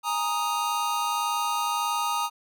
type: chord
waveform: square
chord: Ab suspended second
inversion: none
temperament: equal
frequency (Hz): 830.6 / 932.3 / 1244.5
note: Ab5 / Bb5 / Eb6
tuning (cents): 0 / 0 / 0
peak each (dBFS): -33 / -29 / -29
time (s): 0.03-2.3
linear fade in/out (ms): 50
effects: none